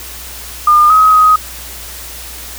sine tone with pitch steps, 1209 / 1268 / 1256 Hz, D6 / D#6 / D#6, +50 / +32 / +16 cents, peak -4 dBFS, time 0.67-1.36 s, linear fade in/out 5 ms, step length 230 ms, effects added 60 Hz sine -33 dBFS peak until 2.58 s + white hiss -29 dBFS RMS until 2.58 s

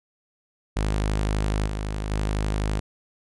sawtooth tone with level steps, 51.91 Hz, G#1, in tune, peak -18 / -23 / -19 dBFS, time 0.76-2.8 s, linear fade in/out 10 ms, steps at 1.67 / 2.11 s, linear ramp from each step 5 ms, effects resampled to 24000 Hz

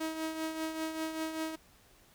sawtooth tone with tremolo, 318.5 Hz, D#4, 41 cents sharp, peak -28 dBFS, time 0-1.56 s, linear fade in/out 10 ms, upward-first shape triangle, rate 5.1 Hz, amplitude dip 60%, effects pink hiss -62 dBFS RMS until 2.14 s

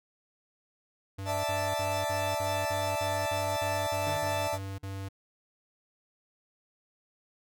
square tone bursts, 97.3 Hz, G2, 12 cents flat, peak -36 dBFS, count 13, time 1.18-5.088 s, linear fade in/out 10 ms, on 260 ms, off 44 ms
40% pulse chord, D suspended second, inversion none, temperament equal, 587.3 / 659.3 / 880 Hz, D5 / E5 / A5, 0 / 0 / 0 cents, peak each -33 / -33 / -32 dBFS, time 1.25-4.59 s, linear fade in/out 50 ms
25% pulse tone with exponential decay, 148.9 Hz, D3, 24 cents sharp, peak -32 dBFS, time 4.07-4.86 s, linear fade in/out 0 ms, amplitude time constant 170 ms
effects none

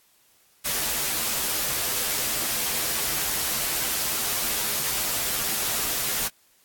white noise with comb filter, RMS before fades -26 dBFS, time 0.64-6.29 s, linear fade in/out 20 ms, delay 11 ms, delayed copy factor -0.55, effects white hiss -61 dBFS RMS until 6.64 s + AAC 64 kbps

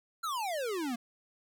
square exponential sweep, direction down, 1400 to 226.5 Hz, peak -33 dBFS, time 0.23-0.96 s, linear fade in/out 10 ms, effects none

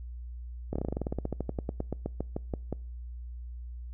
slowing click train, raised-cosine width 2 ms, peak -18 dBFS, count 25, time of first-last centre 0.73-2.727 s, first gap 26 ms, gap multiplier 1.09, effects noise-tail reverb RT60 0.5 s tail -26 dB re dry + added 60 Hz sine -38 dBFS peak until 3.93 s

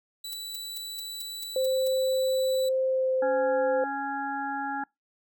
sawtooth tone, 3951 Hz, B7, in tune, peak -32 dBFS, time 0.24-2.69 s, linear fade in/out 5 ms
violet noise bursts, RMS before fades -37 dBFS, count 8, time 0.32-1.88 s, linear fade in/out 5 ms, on 20 ms, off 200 ms
sine tone with pitch glide, 523.3 to 519.4 Hz, C5 to C5, 0 to -13 cents, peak -23 dBFS, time 1.56-3.84 s, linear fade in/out 2 ms, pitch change -13 cents, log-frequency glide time 2.87-3.16 s
harmonic tone, 277.2 Hz, C#4, in tune, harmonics 1 / 3 / 5 / 6, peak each -36 / -31 / -37 / -37 dBFS, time 3.22-4.84 s, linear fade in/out 5 ms
effects noise-tail reverb RT60 0.2 s tail -25 dB re dry

